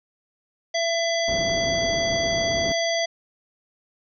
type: harmonic tone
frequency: 669 Hz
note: E5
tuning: 25 cents sharp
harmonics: 1 / 3 / 5 / 7 / 9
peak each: -23 / -28 / -30 / -31 / -33 dBFS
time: 0.74-3.06 s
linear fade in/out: 10 ms
type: low-pass noise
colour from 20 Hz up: white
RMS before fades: -32 dBFS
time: 1.28-2.72 s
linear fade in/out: 0 ms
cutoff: 370 Hz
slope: 12 dB/octave
effects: none